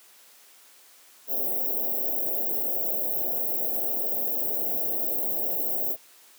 white band-stop noise, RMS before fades -27 dBFS, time 1.27-5.97 s, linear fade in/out 50 ms, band 720 to 14000 Hz, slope 48 dB/octave, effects white hiss -54 dBFS RMS until 6.38 s + high-pass 300 Hz 12 dB/octave

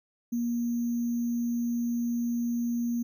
sine tone with sample-and-hold, 237.2 Hz, A#3, 30 cents sharp, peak -26 dBFS, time 0.32-3.03 s, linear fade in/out 10 ms, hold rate 6300 Hz, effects none

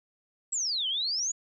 sine exponential two-way sweep, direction down then up, 7902 to 2988 to 6980 Hz, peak -27 dBFS, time 0.52-1.32 s, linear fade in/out 10 ms, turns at 0.88 s, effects none

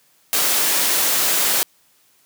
white high-pass noise, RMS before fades -18 dBFS, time 0.33-1.63 s, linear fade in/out 0 ms, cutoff 230 Hz, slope 12 dB/octave, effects white hiss -58 dBFS RMS until 2.25 s + high-pass 80 Hz 12 dB/octave

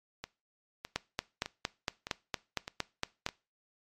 two click trains, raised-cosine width 0.2 ms, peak -13 / -21 dBFS, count 11 / 6, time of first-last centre 0.96-3.264 / 0.24-3.289 s, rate 4.34 / 1.64 Hz, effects noise-tail reverb RT60 0.3 s tail -21 dB re dry + MP3 64 kbps

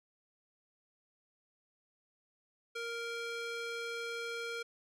square tone with band-pass filter, 466.2 Hz, A#4, in tune, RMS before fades -40 dBFS, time 2.75-4.63 s, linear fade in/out 10 ms, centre 2300 Hz, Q 0.66, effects none

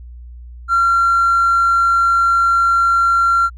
sine tone with hard clipping, 1372 Hz, F6, 31 cents flat, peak -11 dBFS, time 0.68-3.5 s, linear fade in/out 50 ms, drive 1 dB, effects added 60 Hz sine -32 dBFS peak until 3.57 s

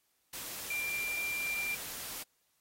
sine tone in noise, 2372 Hz, D7, 17 cents sharp, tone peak -33 dBFS, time 0.7-1.75 s, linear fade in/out 5 ms, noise white, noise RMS -42 dBFS, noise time 0.33-2.23 s, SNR +6 dB, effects white hiss -75 dBFS RMS until 2.6 s + AAC 48 kbps

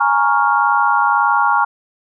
sine chord, Bb minor seventh, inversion third, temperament equal, 830.6 / 932.3 / 1108.7 / 1396.9 Hz, Ab5 / Bb5 / Db6 / F6, 0 / 0 / 0 / 0 cents, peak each -17 dBFS, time 0-1.65 s, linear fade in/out 10 ms, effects none

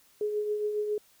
sine tone with tremolo, 420.2 Hz, G#4, 20 cents sharp, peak -25 dBFS, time 0.21-0.98 s, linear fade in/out 2 ms, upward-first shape triangle, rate 7.3 Hz, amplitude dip 50%, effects white hiss -62 dBFS RMS until 1.2 s

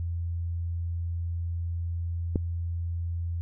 click, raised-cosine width 3 ms, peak -13 dBFS, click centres 2.358 s, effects added 85 Hz sine -28 dBFS peak until 3.41 s

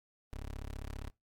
20% pulse tone, 35 Hz, C#1, 18 cents sharp, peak -36 dBFS, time 0.33-1.1 s, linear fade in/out 0 ms, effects noise-tail reverb RT60 0.2 s tail -22 dB re dry + AAC 48 kbps

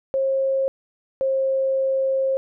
sine tone pair in turn, 537 / 534.1 Hz, C5 / C5, +45 / +36 cents, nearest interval unison, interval 9 cents, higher first, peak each -18 dBFS, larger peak neither, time 0.14-0.68 / 1.21-2.37 s, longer second, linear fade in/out 0 ms, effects none

